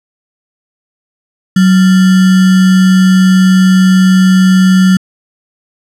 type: tone with sample-and-hold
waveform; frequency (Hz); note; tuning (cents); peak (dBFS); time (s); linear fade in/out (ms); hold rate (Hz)
sine; 186.7; F#3; +16; -3; 1.56-4.97; 5; 1575
effects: low-pass 10000 Hz 12 dB/octave